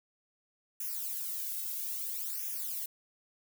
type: noise with flanger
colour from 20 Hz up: violet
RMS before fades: -37 dBFS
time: 0.8-2.86 s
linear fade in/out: 5 ms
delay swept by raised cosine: 0.23 to 1.73 ms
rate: 0.6 Hz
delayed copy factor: -1
effects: none